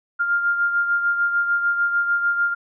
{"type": "beating tone pair", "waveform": "sine", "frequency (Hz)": [1400, 1406.7], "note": ["F6", "F6"], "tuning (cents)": [4, 12], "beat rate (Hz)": 6.7, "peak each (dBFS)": [-18, -27], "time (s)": [0.19, 2.55], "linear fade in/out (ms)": 20, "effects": []}